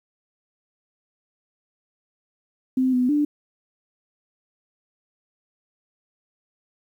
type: tone with pitch steps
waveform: sine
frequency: 258.7 / 250.4 / 294.6 Hz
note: C4 / B3 / D4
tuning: -19 / +24 / +6 cents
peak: -17 dBFS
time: 2.77-3.25 s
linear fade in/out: 5 ms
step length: 160 ms
effects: 9-bit